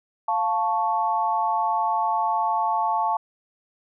sine chord, F augmented, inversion none, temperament equal, 698.5 / 880 / 1108.7 Hz, F5 / A5 / C#6, 0 / 0 / 0 cents, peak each -27 / -22 / -27 dBFS, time 0.28-3.17 s, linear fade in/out 5 ms, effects none

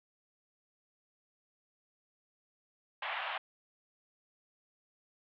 pink band-pass noise, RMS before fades -38 dBFS, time 3.02-3.38 s, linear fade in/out 5 ms, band 670 to 3300 Hz, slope 48 dB/octave, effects none

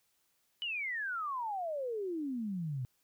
sine exponential sweep, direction down, 3006 to 121.3 Hz, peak -34 dBFS, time 0.62-2.85 s, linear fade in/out 0 ms, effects white hiss -75 dBFS RMS until 3.03 s

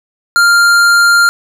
triangle tone with hard clipping, 1396.9 Hz, F6, in tune, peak -7 dBFS, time 0.36-1.29 s, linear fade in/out 0 ms, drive 17 dB, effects none

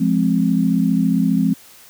sine chord, F minor, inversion none, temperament just, 174.61 / 209.5 / 261.9 Hz, F3 / Ab3 / C4, 0 / +15 / +2 cents, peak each -18 dBFS, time 0-1.54 s, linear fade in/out 10 ms, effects white hiss -45 dBFS RMS until 1.89 s + high-pass 60 Hz 12 dB/octave

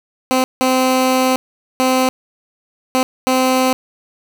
15% pulse tone bursts at uneven times, 258.5 Hz, C4, 21 cents flat, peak -6 dBFS, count 5, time 0.31-0.44 / 0.61-1.36 / 1.8-2.09 / 2.95-3.03 / 3.27-3.73 s, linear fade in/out 0 ms, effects none

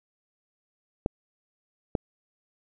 clicks, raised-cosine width 2 ms, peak -11 dBFS, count 2, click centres 1.061 / 1.952 s, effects none

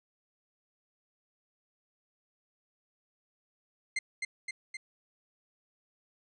40% pulse tone with echo, 2093 Hz, C7, in tune, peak -28 dBFS, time 3.96-3.99 s, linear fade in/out 5 ms, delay 260 ms, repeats 3, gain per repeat -3 dB, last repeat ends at 4.77 s, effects resampled to 22050 Hz

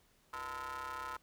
30% pulse ring-modulated tone, 134.5 Hz, C3, 48 cents sharp, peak -35 dBFS, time 0.33-1.17 s, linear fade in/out 5 ms, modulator 1160 Hz, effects pink hiss -70 dBFS RMS until 1.22 s

